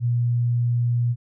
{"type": "tone", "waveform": "sine", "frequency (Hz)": 120, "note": "B2", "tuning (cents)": -49, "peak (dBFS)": -18, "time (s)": [0, 1.16], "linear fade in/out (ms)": 50, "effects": []}